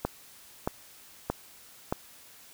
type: click train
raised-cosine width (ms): 1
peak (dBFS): -13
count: 4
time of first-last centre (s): 0.05-1.925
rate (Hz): 1.6
effects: white hiss -53 dBFS RMS until 2.53 s